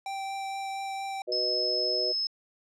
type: tone with vibrato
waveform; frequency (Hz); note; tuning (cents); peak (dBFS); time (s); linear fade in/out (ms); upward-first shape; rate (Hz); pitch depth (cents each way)
square; 781; G5; -7; -33; 0.06-1.22; 2; triangle; 4.3; 9
type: chord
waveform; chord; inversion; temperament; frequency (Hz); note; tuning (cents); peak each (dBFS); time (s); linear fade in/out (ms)
sine; B major; second; just; 370.4 / 493.9 / 617.4; F#4 / B4 / D#5; +2 / 0 / -14; -34; 1.27-2.13; 20
type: tone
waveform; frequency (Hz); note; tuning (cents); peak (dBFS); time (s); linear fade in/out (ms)
sine; 5190; E8; -28; -26; 1.32-2.27; 2
effects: low-pass 8000 Hz 12 dB/octave